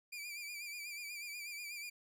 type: tone with vibrato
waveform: sawtooth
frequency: 2366 Hz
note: D7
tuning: 12 cents sharp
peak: -40 dBFS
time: 0.12-1.9 s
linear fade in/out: 10 ms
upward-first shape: sine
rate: 8.2 Hz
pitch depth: 59 cents each way
effects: none

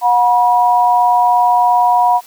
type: tone pair together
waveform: sine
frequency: 725 / 967.8 Hz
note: F#5 / B5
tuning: -35 / -35 cents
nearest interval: perfect fourth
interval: 500 cents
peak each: -11 dBFS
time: 0.01-2.21 s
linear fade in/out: 50 ms
effects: white hiss -42 dBFS RMS until 2.26 s + high-pass 300 Hz 12 dB/octave

